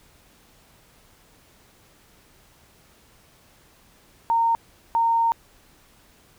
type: tone pair in turn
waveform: sine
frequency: 920 / 920 Hz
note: A#5 / A#5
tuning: -23 / -23 cents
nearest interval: unison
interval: 0 cents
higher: neither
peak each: -17 / -17 dBFS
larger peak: neither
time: 4.3-4.55 / 4.95-5.32 s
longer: second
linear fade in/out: 0 ms
effects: pink hiss -56 dBFS RMS until 6.38 s